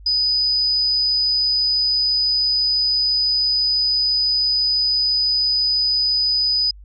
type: tone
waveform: sine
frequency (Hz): 4983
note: D#8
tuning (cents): +2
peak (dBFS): -15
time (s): 0.06-6.71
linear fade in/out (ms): 5
effects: added 50 Hz sine -38 dBFS peak until 6.84 s + MP3 64 kbps